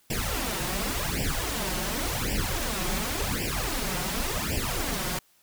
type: noise with flanger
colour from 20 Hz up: pink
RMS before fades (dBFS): -29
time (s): 0.1-5.19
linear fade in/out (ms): 5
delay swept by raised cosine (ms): 0.38 to 5.58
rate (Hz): 0.9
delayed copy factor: +0.95
effects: white hiss -63 dBFS RMS until 5.42 s